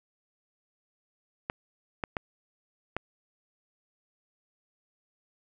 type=clicks; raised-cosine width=0.5 ms; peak=-15 dBFS; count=4; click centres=1.499 / 2.038 / 2.168 / 2.966 s; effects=none

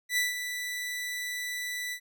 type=tone with ADSR envelope; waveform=sawtooth; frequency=1975.5 Hz; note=B6; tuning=in tune; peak=-20 dBFS; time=0.09-2 s; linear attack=82 ms; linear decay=160 ms; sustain=-9 dB; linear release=75 ms; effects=none

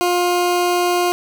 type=tone; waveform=20% pulse; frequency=354.2 Hz; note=F4; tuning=24 cents sharp; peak=-10 dBFS; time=0.01-1.12 s; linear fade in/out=0 ms; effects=none

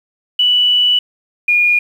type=tone pair in turn; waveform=sine; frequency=2960 / 2432 Hz; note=F#7 / D#7; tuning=0 / -40 cents; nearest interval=minor third; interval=340 cents; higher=first; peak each=-9 dBFS; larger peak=neither; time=0.39-0.99 / 1.48-1.79 s; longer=first; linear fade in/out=5 ms; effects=7-bit

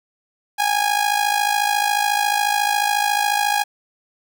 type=tone with amplitude modulation; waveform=sawtooth; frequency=824 Hz; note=G#5; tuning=14 cents flat; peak=-10 dBFS; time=0.58-3.64 s; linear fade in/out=20 ms; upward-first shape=sine; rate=54.1 Hz; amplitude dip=70%; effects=none

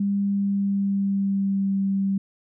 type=tone with pitch glide; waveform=sine; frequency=200 to 195.43 Hz; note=G3 to G3; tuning=+35 to -5 cents; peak=-20 dBFS; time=0-2.18 s; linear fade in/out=5 ms; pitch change=-40 cents; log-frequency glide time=0.2-1.75 s; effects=none

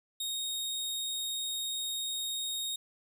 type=tone; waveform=sawtooth; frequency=3729 Hz; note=A#7; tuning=in tune; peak=-30 dBFS; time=0.2-2.76 s; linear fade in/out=5 ms; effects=none

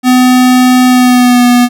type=tone with pitch glide; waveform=square; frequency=252.3 to 244.3 Hz; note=B3 to B3; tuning=+37 to -19 cents; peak=-4 dBFS; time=0.03-1.69 s; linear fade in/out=50 ms; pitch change=-56 cents; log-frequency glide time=0.87-1.46 s; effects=none

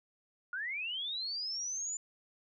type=linear sweep; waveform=sine; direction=up; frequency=1400 to 7100 Hz; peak=-35 dBFS; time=0.53-1.97 s; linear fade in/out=2 ms; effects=none

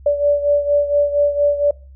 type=beating tone pair; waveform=sine; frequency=578 / 582.3 Hz; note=D5 / D5; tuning=-28 / -15 cents; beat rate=4.3 Hz; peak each=-14 / -19 dBFS; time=0.06-1.71 s; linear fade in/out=5 ms; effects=noise-tail reverb RT60 0.4 s tail -24 dB re dry + added 67 Hz sine -38 dBFS peak until 1.95 s

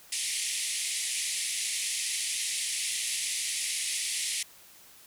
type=band-pass noise; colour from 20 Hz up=white; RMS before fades=-32 dBFS; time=0.12-4.43 s; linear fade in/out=5 ms; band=1900 to 11000 Hz; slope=96 dB/octave; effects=white hiss -54 dBFS RMS until 5.06 s

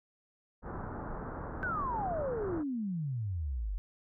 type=low-pass noise; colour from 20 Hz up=pink; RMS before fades=-40 dBFS; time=0.62-2.64 s; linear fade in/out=50 ms; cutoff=1500 Hz; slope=48 dB/octave
type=exponential sweep; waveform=sine; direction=down; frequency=1552 to 43.65 Hz; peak=-32 dBFS; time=1.63-3.78 s; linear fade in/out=0 ms
effects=none

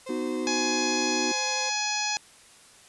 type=tone with vibrato; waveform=35% pulse; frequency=518 Hz; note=C5; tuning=17 cents flat; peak=-34 dBFS; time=0.06-1.7 s; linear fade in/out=10 ms; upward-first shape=sine; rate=12 Hz; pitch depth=12 cents each way
type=chord; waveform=triangle; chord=B major; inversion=none; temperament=equal; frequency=246.9 / 311.1 / 370 Hz; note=B3 / D#4 / F#4; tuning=0 / 0 / 0 cents; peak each=-30 dBFS; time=0.09-1.32 s; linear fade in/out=5 ms
type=harmonic tone; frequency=840 Hz; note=G#5; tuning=19 cents sharp; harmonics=1 / 2 / 3 / 4 / 5 / 6 / 7 / 8; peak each=-32 / -36 / -32 / -38 / -34 / -34 / -34 / -36 dBFS; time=0.47-2.17 s; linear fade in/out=0 ms
effects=white hiss -53 dBFS RMS until 2.88 s + resampled to 24000 Hz

